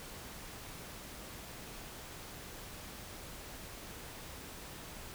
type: silence
effects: pink hiss -48 dBFS RMS until 5.14 s